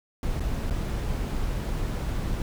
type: noise with dropouts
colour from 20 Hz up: brown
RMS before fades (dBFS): -28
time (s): 0.23-2.42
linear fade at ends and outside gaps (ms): 1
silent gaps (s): 0.397-0.405 / 0.699-0.707
effects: none